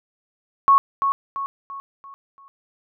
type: tone with echo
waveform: sine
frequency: 1103 Hz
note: C#6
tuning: 9 cents flat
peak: -10 dBFS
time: 0.68-0.78 s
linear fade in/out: 0 ms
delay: 340 ms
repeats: 5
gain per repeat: -7 dB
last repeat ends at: 2.48 s
effects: none